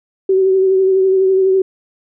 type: tone with vibrato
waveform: sine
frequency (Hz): 380.5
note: F#4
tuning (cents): +48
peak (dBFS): -9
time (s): 0.29-1.62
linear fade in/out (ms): 5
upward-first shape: triangle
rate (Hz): 12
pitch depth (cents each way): 31
effects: none